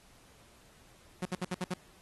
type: tone bursts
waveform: sawtooth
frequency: 181.9 Hz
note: F#3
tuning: 29 cents flat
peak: -28 dBFS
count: 6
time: 1.22-1.74 s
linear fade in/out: 5 ms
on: 35 ms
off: 62 ms
effects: pink hiss -61 dBFS RMS until 2.01 s + AAC 32 kbps